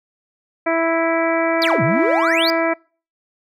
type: harmonic tone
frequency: 329.6 Hz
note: E4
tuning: in tune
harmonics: 1 / 2 / 3 / 4 / 5 / 6 / 7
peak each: -21 / -18 / -26 / -26 / -28 / -27 / -27 dBFS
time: 0.66-2.74 s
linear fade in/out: 10 ms
type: exponential two-way sweep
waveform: triangle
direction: down then up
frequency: 5010 to 118.2 to 5010 Hz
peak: -16 dBFS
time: 1.62-2.5 s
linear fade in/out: 0 ms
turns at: 1.83 s
effects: noise-tail reverb RT60 0.4 s tail -26 dB re dry